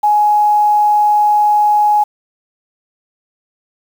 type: tone with quantisation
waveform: sine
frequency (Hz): 837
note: G#5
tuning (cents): +13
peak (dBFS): -8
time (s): 0.03-2.04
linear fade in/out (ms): 10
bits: 6
effects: none